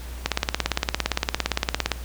click train, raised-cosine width 0.2 ms, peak -3 dBFS, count 30, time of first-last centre 0.26-1.917 s, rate 17.5 Hz, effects added 60 Hz sine -33 dBFS peak until 2.04 s + pink hiss -43 dBFS RMS until 2.04 s

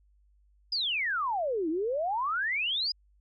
sine exponential two-way sweep, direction down then up, 5080 to 304.8 to 5080 Hz, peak -27 dBFS, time 0.72-2.92 s, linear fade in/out 5 ms, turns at 1.69 s, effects added 50 Hz sine -61 dBFS peak until 3.2 s

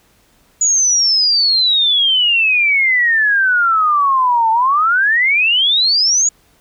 sine exponential two-way sweep, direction down then up, 6900 to 880 to 6900 Hz, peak -10 dBFS, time 0.61-6.29 s, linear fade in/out 5 ms, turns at 4.51 s, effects pink hiss -54 dBFS RMS until 6.6 s

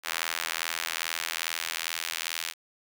sawtooth tone with high-pass filter sweep, 82.41 Hz, E2, in tune, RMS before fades -33 dBFS, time 0.03-2.54 s, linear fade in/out 50 ms, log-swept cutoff 1600 to 2500 Hz, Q 0.92, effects none

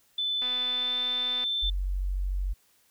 sine tone with pitch glide, 3512 to 3545 Hz, A7 to A7, -4 to +12 cents, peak -26 dBFS, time 0.18-1.7 s, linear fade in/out 5 ms, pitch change +16 cents, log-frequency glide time 0.65-0.97 s
click train, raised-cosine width 0.3 ms, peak -26 dBFS, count 256, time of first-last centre 0.42-1.44 s, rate 250 Hz
sine tone, 46.71 Hz, F#1, 17 cents sharp, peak -26 dBFS, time 1.62-2.54 s, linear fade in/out 20 ms
effects white hiss -65 dBFS RMS until 2.9 s

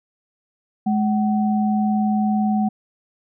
sine tone pair together, 211.1 / 753 Hz, G#3 / F#5, +29 / +30 cents, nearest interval octave + minor seventh, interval 2201 cents, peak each -17 / -24 dBFS, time 0.86-2.69 s, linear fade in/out 10 ms, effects none

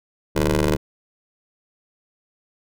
15% pulse ring-modulated tone, 75.2 Hz, D2, 42 cents sharp, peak -8 dBFS, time 0.35-0.77 s, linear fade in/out 20 ms, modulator 252 Hz, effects none

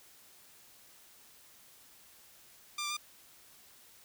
10% pulse tone with pitch steps, 1192 / 1179 / 1202 Hz, D6 / D6 / D6, +25 / +6 / +40 cents, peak -26 dBFS, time 2.78-2.969 s, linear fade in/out 5 ms, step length 63 ms, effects white hiss -59 dBFS RMS until 4.04 s

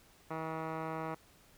10% pulse tone with low-pass filter, 160.1 Hz, D#3, 50 cents sharp, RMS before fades -39 dBFS, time 0.3-1.15 s, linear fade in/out 10 ms, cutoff 1500 Hz, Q 3.5, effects pink hiss -63 dBFS RMS until 1.57 s

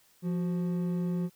triangle tone pair together, 174.62 / 370 Hz, F3 / F#4, 0 / 0 cents, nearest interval octave + minor second, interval 1300 cents, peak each -26 / -37 dBFS, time 0.22-1.3 s, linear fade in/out 50 ms, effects white hiss -64 dBFS RMS until 1.35 s

